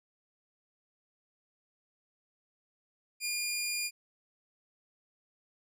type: tone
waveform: 15% pulse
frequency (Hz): 2418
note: D7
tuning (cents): +50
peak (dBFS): -25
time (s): 3.2-3.91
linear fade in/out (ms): 50
effects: none